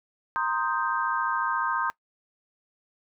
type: chord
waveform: sine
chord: C minor seventh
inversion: third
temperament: equal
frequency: 932.3 / 1046.5 / 1244.5 / 1568 Hz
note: Bb5 / C6 / Eb6 / G6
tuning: 0 / 0 / 0 / 0 cents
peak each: -30 dBFS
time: 0.36-1.9 s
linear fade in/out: 0 ms
effects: noise-tail reverb RT60 0.1 s tail -21 dB re dry